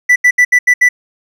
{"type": "tone bursts at uneven times", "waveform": "triangle", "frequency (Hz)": 1975.5, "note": "B6", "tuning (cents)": 0, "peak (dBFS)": -3, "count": 6, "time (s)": [[0.09, 0.16], [0.24, 0.31], [0.38, 0.45], [0.52, 0.59], [0.67, 0.74], [0.81, 0.89]], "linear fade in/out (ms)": 10, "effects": []}